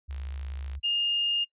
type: tone with vibrato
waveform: sine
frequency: 69.3 Hz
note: C#2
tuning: in tune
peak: -33 dBFS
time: 0.08-0.8 s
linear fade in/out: 20 ms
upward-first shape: square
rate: 9.2 Hz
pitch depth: 8 cents each way
type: click train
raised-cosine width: 0.2 ms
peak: -31 dBFS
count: 37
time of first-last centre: 0.11-0.752 s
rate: 56.1 Hz
type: tone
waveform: sine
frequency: 2829 Hz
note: F7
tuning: 22 cents sharp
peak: -24 dBFS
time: 0.83-1.45 s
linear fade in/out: 20 ms
effects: noise-tail reverb RT60 0.1 s tail -23 dB re dry + resampled to 8000 Hz